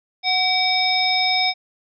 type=harmonic tone with a mistuned harmonic; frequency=740 Hz; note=F#5; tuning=in tune; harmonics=1 / 3 / 5 / 7; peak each=-22 / -22 / -22 / -22 dBFS; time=0.23-1.54 s; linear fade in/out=50 ms; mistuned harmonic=3; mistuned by=+53 cents; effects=none